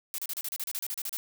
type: noise bursts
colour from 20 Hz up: blue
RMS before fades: -34 dBFS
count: 14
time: 0.14-1.17 s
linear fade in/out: 0 ms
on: 42 ms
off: 34 ms
effects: none